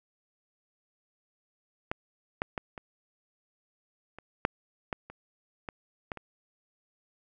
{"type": "clicks", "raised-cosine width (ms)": 0.5, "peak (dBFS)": [-15, -13, -17, -25, -29, -8, -16, -29, -21, -19, -26], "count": 11, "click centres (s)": [1.915, 2.419, 2.578, 2.778, 4.186, 4.451, 4.928, 5.1, 5.688, 6.118, 6.173], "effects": []}